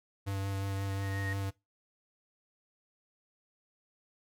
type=tone with vibrato; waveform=square; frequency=98 Hz; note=G2; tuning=in tune; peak=-33 dBFS; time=0.26-1.51 s; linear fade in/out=20 ms; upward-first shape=sine; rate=5.6 Hz; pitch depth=13 cents each way
type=tone with exponential growth; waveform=sine; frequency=1864.7 Hz; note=A#6; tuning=in tune; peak=-35 dBFS; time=0.45-1.33 s; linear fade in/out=2 ms; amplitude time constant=190 ms
effects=noise-tail reverb RT60 0.2 s tail -19 dB re dry + MP3 96 kbps